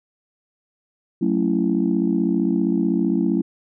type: chord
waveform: sine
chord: F# minor seventh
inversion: none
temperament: just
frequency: 185 / 222 / 277.5 / 333 Hz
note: F#3 / A3 / C#4 / E4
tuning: 0 / +16 / +2 / +18 cents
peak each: -22 dBFS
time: 1.21-3.42 s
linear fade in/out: 10 ms
effects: tanh soft clip ceiling -8 dBFS